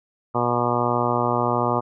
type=harmonic tone; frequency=120.9 Hz; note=B2; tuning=36 cents flat; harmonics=1 / 2 / 3 / 4 / 5 / 6 / 7 / 8 / 9 / 10; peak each=-28 / -28 / -28 / -28 / -28 / -28 / -28 / -28 / -28 / -28 dBFS; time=0.34-1.81 s; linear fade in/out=20 ms; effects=none